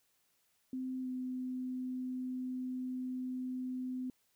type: tone with pitch glide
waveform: sine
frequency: 258.2 to 254.8 Hz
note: C4 to C4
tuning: -23 to -46 cents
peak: -36 dBFS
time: 0.73-4.1 s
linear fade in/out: 2 ms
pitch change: -23 cents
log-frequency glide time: 1.02-1.07 s
effects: white hiss -75 dBFS RMS until 4.35 s